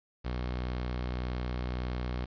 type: tone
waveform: sawtooth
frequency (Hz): 61.74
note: B1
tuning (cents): 0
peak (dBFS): -28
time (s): 0.24-2.26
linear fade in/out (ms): 20
effects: resampled to 11025 Hz + 9-bit